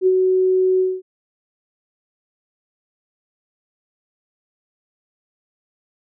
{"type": "tone with ADSR envelope", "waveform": "sine", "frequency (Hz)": 372.8, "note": "F#4", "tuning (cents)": 13, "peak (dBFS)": -10, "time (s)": [0.01, 1.02], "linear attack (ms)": 56, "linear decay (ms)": 48, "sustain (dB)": -3, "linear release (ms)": 220, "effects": []}